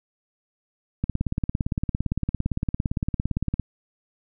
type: click train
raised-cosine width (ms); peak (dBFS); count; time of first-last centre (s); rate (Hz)
5; -11; 46; 1.04-3.597; 17.6
effects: none